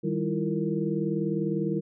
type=tone cluster; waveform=sine; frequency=156.4 / 196 / 321.4 / 341.5 / 461.5 Hz; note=D#3 / G3 / E4 / F4 / A#4; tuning=+9 / 0 / -44 / -39 / -17 cents; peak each=-31 / -30 / -33 / -31 / -33 dBFS; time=0.03-1.81 s; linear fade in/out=20 ms; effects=none